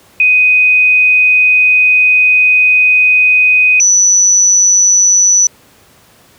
sine tone pair in turn, 2500 / 5946 Hz, D#7 / F#8, +8 / +8 cents, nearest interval octave + minor third, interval 1500 cents, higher second, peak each -5 dBFS, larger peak neither, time 0.2-3.8 / 3.8-5.47 s, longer first, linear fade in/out 2 ms, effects pink hiss -45 dBFS RMS until 6.38 s + high-pass 80 Hz 12 dB/octave

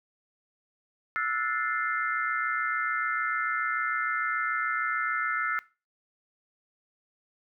sine chord, F# half-diminished seventh, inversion third, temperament equal with one note detuned, 1318.5 / 1445.3 / 1760 / 2093 Hz, E6 / F#6 / A6 / C7, 0 / -41 / 0 / 0 cents, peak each -30 / -32 / -33 / -33 dBFS, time 1.16-5.59 s, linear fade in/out 0 ms, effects noise-tail reverb RT60 0.3 s tail -20 dB re dry

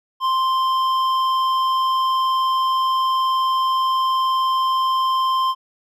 sine tone with hard clipping, 1046.5 Hz, C6, in tune, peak -18 dBFS, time 0.2-5.55 s, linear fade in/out 50 ms, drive 8 dB, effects none

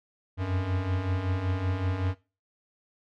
square beating tone pair, 89.2 / 94.5 Hz, F2 / F#2, +37 / +37 cents, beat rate 5.3 Hz, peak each -34 / -28 dBFS, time 0.37-2.15 s, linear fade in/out 50 ms, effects noise-tail reverb RT60 0.3 s tail -19 dB re dry + low-pass 3000 Hz 12 dB/octave

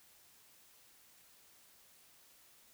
silence, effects white hiss -64 dBFS RMS until 2.73 s

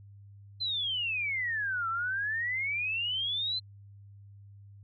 sine exponential two-way sweep, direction down then up, 4130 to 1318.5 to 4130 Hz, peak -29 dBFS, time 0.6-3.6 s, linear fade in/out 20 ms, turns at 1.89 s, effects added 100 Hz sine -49 dBFS peak until 4.83 s

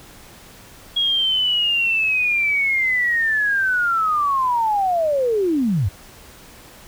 sine linear sweep, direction down, 3308 to 80.2 Hz, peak -16 dBFS, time 0.96-5.89 s, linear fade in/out 10 ms, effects pink hiss -44 dBFS RMS until 6.87 s

